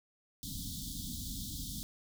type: band-stop noise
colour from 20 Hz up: pink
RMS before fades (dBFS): -41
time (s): 0.43-1.83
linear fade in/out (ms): 0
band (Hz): 290 to 3300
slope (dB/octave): 96
effects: none